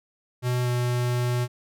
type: tone with pitch glide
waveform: square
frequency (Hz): 124 to 122.72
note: B2 to B2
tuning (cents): +7 to -11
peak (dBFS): -23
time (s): 0.42-1.48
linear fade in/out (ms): 50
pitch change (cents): -18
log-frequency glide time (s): 0.63-0.68
effects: none